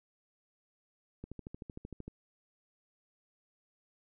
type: click train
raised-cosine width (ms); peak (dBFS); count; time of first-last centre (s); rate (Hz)
3; -30; 12; 1.24-2.08; 13.1
effects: none